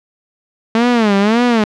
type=tone with vibrato; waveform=sawtooth; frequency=220 Hz; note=A3; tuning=in tune; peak=-6 dBFS; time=0.75-1.64 s; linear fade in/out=2 ms; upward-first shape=sine; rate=1.8 Hz; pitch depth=190 cents each way; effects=low-pass 4000 Hz 12 dB/octave